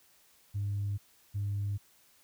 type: tone pair in turn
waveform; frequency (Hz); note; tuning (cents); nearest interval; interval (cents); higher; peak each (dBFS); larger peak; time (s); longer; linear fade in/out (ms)
sine; 101.1 / 101.1; G#2 / G#2; -46 / -46; unison; 0; neither; -29 / -29; neither; 0.54-0.98 / 1.34-1.78; neither; 20
effects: tanh soft clip ceiling -27 dBFS + white hiss -64 dBFS RMS until 2.23 s